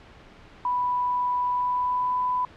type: tone with pitch glide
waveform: sine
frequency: 987.8 to 998.1 Hz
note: B5 to B5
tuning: 0 to +18 cents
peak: -22 dBFS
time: 0.65-2.45 s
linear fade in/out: 2 ms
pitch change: +18 cents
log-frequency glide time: 1.51-2.17 s
effects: pink hiss -49 dBFS RMS until 2.56 s + low-pass 3000 Hz 12 dB/octave